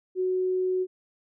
sine tone, 370 Hz, F#4, in tune, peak -23 dBFS, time 0.15-0.87 s, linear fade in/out 50 ms, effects none

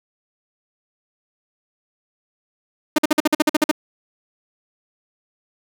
sawtooth tone bursts, 304.8 Hz, D#4, 36 cents flat, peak -8 dBFS, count 11, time 2.96-3.714 s, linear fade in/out 5 ms, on 24 ms, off 49 ms, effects none

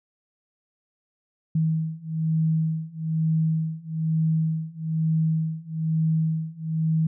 sine beating tone pair, 159.2 / 160.3 Hz, D#3 / E3, +40 / -48 cents, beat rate 1.1 Hz, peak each -25 / -24 dBFS, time 1.55-7.07 s, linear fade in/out 5 ms, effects none

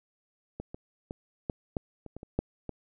clicks, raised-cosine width 2 ms, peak -23 / -26 / -23 / -17 / -16 / -29 / -27 / -29 / -13 / -22 dBFS, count 10, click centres 0.6 / 0.745 / 1.109 / 1.498 / 1.768 / 2.063 / 2.166 / 2.231 / 2.39 / 2.693 s, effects none

